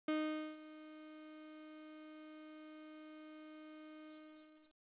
35% pulse tone with ADSR envelope, 308.9 Hz, D#4, 12 cents flat, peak -32 dBFS, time 0.08-4.78 s, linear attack 4 ms, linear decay 480 ms, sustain -19 dB, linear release 700 ms, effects resampled to 8000 Hz + 12-bit

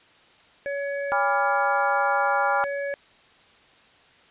harmonic tone, 563 Hz, C#5, 27 cents sharp, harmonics 1 / 3 / 4, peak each -27 / -33 / -40 dBFS, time 0.66-2.94 s, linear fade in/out 0 ms
sine chord, G# diminished seventh, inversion none, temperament equal with one note detuned, 812.1 / 987.8 / 1174.7 / 1396.9 Hz, G#5 / B5 / D6 / F6, -39 / 0 / 0 / 0 cents, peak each -24 / -28 / -30 / -25 dBFS, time 1.12-2.64 s, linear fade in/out 0 ms
effects white hiss -55 dBFS RMS until 4.3 s + resampled to 8000 Hz

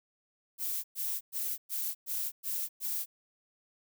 violet noise bursts, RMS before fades -34 dBFS, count 7, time 0.58-3.06 s, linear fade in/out 50 ms, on 260 ms, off 110 ms, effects none

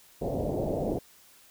white low-pass noise, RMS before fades -30 dBFS, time 0.21-0.99 s, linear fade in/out 10 ms, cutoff 690 Hz, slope 48 dB/octave, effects white hiss -57 dBFS RMS until 1.5 s

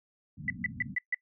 white low-pass noise, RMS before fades -40 dBFS, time 0.37-0.95 s, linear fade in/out 10 ms, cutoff 260 Hz, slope 96 dB/octave
sine tone bursts, 1987 Hz, B6, 10 cents sharp, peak -26 dBFS, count 5, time 0.48-1.145 s, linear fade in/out 2 ms, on 21 ms, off 140 ms
effects noise-tail reverb RT60 0.1 s tail -22 dB re dry + high-pass 100 Hz 12 dB/octave

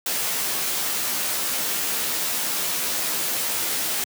white noise with comb filter, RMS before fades -25 dBFS, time 0.06-4.04 s, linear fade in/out 2 ms, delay 14 ms, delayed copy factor -0.65, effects high-pass 150 Hz 12 dB/octave

